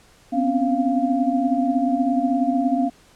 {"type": "tone cluster", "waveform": "sine", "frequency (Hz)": [249.7, 262.1, 278.7, 695], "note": ["B3", "C4", "C#4", "F5"], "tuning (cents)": [19, 3, 9, -9], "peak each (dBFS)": -23, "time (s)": [0.32, 2.9], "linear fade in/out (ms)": 20, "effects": ["pink hiss -53 dBFS RMS until 3.15 s", "low-pass 10000 Hz 12 dB/octave"]}